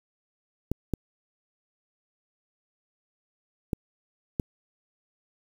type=clicks; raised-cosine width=3 ms; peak=-13 dBFS; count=4; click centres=0.716 / 0.937 / 3.732 / 4.398 s; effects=7-bit